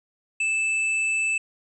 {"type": "tone with hard clipping", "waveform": "sine", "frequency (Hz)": 2632, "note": "E7", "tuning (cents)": -3, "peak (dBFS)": -23, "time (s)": [0.4, 1.38], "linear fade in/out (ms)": 5, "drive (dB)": 8, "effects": ["resampled to 22050 Hz"]}